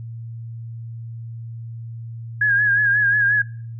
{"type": "tone with vibrato", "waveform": "sine", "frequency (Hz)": 1654, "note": "G#6", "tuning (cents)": -8, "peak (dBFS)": -14, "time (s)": [2.41, 3.42], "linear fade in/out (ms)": 5, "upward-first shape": "sine", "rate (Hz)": 5.6, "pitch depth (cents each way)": 55, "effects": ["noise-tail reverb RT60 0.5 s tail -23 dB re dry", "added 115 Hz sine -30 dBFS peak until 3.79 s"]}